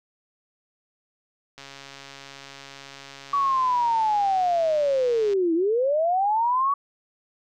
click train, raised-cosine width 0.2 ms, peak -24 dBFS, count 519, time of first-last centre 1.58-5.334 s, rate 138 Hz
sine linear two-way sweep, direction down then up, 1139 to 319.1 to 1139 Hz, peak -19 dBFS, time 3.33-6.74 s, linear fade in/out 5 ms, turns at 5.54 s
effects none

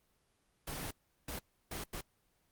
pink noise bursts at uneven times, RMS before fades -41 dBFS, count 4, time 0.67-0.91 / 1.28-1.39 / 1.71-1.84 / 1.93-2.01 s, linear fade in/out 5 ms, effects pink hiss -75 dBFS RMS until 2.51 s + Opus 24 kbps

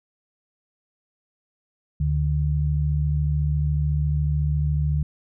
sine tone pair together, 74 / 148 Hz, D2 / D3, +14 / +14 cents, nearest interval octave, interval 1200 cents, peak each -22 dBFS, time 2-5.03 s, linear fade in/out 5 ms, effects none

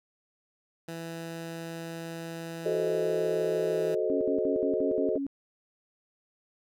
15% pulse tone with pitch glide, 165.7 to 164.08 Hz, E3 to E3, +9 to -8 cents, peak -30 dBFS, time 0.88-3.95 s, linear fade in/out 5 ms, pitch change -17 cents, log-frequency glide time 3.67-3.84 s
sine chord, F# diminished seventh, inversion none, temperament equal with one note detuned, 370 / 436.5 / 523.3 / 622.3 Hz, F#4 / A4 / C5 / Eb5, 0 / -14 / 0 / 0 cents, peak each -31 / -29 / -34 / -32 dBFS, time 2.65-5.18 s, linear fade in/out 10 ms
sine tone bursts, 277.2 Hz, C#4, in tune, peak -29 dBFS, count 7, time 4.1-5.266 s, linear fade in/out 0 ms, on 110 ms, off 66 ms
effects none

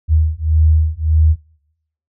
sine beating tone pair, 77.78 / 79.48 Hz, D#2 / D#2, 0 / +37 cents, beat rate 1.7 Hz, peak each -13 dBFS, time 0.08-1.36 s, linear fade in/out 50 ms, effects noise-tail reverb RT60 0.8 s tail -26 dB re dry

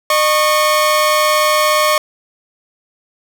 sawtooth tone pair together, 608.5 / 1100 Hz, D#5 / C#6, -39 / -14 cents, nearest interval minor seventh, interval 1025 cents, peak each -10 dBFS, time 0.1-1.98 s, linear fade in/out 2 ms, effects none

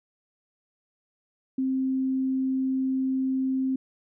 sine tone, 263.1 Hz, C4, 10 cents sharp, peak -23 dBFS, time 1.58-3.76 s, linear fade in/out 5 ms, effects none

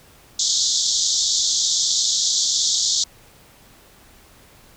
white band-pass noise, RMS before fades -20 dBFS, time 0.39-3.04 s, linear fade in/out 5 ms, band 3400 to 7300 Hz, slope 96 dB/octave, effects pink hiss -50 dBFS RMS until 4.76 s

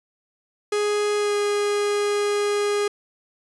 45% pulse tone with pitch glide, 415.6 to 411.3 Hz, G#4 to G#4, +1 to -17 cents, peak -20 dBFS, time 0.72-2.88 s, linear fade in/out 5 ms, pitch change -18 cents, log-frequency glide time 1.17-1.35 s, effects resampled to 24000 Hz

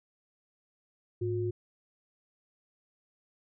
sine tone pair together, 106.49 / 358.2 Hz, G#2 / F4, +44 / +44 cents, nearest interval octave + major sixth, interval 2100 cents, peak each -32 / -31 dBFS, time 1.21-1.51 s, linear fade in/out 10 ms, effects none

